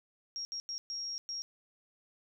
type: tone bursts at uneven times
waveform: sine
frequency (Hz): 5588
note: F8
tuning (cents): 0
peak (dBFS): -36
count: 5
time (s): 0.36-0.45 / 0.52-0.6 / 0.69-0.78 / 0.9-1.18 / 1.29-1.42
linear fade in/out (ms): 0
effects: none